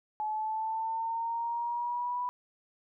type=linear sweep; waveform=sine; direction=up; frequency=853 to 987.8 Hz; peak=-30 dBFS; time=0.2-2.29 s; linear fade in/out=0 ms; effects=none